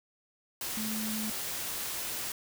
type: tone in noise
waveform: sine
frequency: 217 Hz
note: A3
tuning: 24 cents flat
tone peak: -34 dBFS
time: 0.77-1.3 s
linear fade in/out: 2 ms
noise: white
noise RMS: -36 dBFS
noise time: 0.61-2.32 s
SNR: -1 dB
effects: none